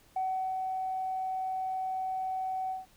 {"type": "tone with ADSR envelope", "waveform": "sine", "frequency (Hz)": 754, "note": "F#5", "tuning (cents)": 32, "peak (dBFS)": -27, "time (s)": [0.16, 2.86], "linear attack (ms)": 5, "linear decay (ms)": 380, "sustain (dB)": -3, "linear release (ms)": 160, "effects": ["tanh soft clip ceiling -24 dBFS", "pink hiss -62 dBFS RMS until 2.96 s"]}